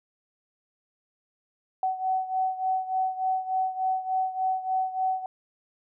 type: beating tone pair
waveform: sine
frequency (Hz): 752 / 755.4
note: F#5 / F#5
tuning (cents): +28 / +36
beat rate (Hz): 3.4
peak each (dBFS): -26 / -30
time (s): 1.83-5.26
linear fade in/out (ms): 2
effects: none